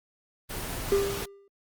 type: noise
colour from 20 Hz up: pink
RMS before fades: -34 dBFS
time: 0.49-1.26 s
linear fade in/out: 20 ms
type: tone with exponential decay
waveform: triangle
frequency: 398 Hz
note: G4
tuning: 26 cents sharp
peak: -16 dBFS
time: 0.92-1.48 s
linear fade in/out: 2 ms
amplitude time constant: 120 ms
effects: Opus 24 kbps